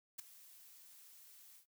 blue noise with ADSR envelope, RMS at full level -42 dBFS, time 0.18-1.66 s, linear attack 14 ms, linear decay 7 ms, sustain -18 dB, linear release 99 ms, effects noise-tail reverb RT60 0.1 s tail -20 dB re dry

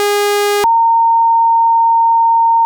sawtooth / sine tone pair in turn, 410 / 917.8 Hz, G#4 / A#5, -22 / -27 cents, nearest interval octave + major second, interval 1395 cents, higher second, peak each -7 dBFS, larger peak neither, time 0-0.64 / 0.64-2.65 s, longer second, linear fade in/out 0 ms, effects none

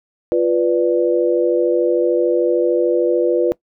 sine chord, B diminished, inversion second, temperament equal, 349.2 / 493.9 / 587.3 Hz, F4 / B4 / D5, 0 / 0 / 0 cents, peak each -16 / -16 / -21 dBFS, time 0.32-3.52 s, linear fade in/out 0 ms, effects noise-tail reverb RT60 0.1 s tail -21 dB re dry

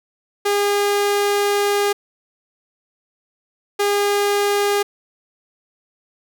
sawtooth tone bursts at uneven times, 406.9 Hz, G#4, 35 cents flat, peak -12 dBFS, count 2, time 0.45-1.93 / 3.79-4.83 s, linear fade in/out 10 ms, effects none

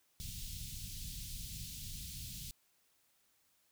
pink band-stop noise, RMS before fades -45 dBFS, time 0.2-2.51 s, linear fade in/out 0 ms, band 170 to 3300 Hz, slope 24 dB/octave, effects white hiss -74 dBFS RMS until 3.71 s

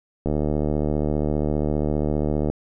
click train, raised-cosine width 2 ms, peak -10 dBFS, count 169, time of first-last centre 0.26-2.5 s, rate 75 Hz, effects none

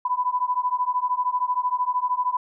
sine beating tone pair, 990 / 1003 Hz, B5 / B5, +4 / +26 cents, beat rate 13 Hz, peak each -24 dBFS, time 0.05-2.37 s, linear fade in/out 5 ms, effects none

